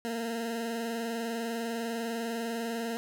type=tone with vibrato; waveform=20% pulse; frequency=230.1 Hz; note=A#3; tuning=22 cents flat; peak=-27 dBFS; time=0.05-2.97 s; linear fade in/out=0 ms; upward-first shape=sine; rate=20 Hz; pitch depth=45 cents each way; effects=none